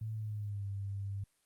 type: tone with pitch glide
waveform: sine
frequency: 110 to 99.14 Hz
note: A2 to G2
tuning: 0 to +20 cents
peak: -36 dBFS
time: 0.01-1.24 s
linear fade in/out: 5 ms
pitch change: -180 cents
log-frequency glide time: 0.13-0.67 s
effects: white hiss -74 dBFS RMS until 1.45 s + Opus 32 kbps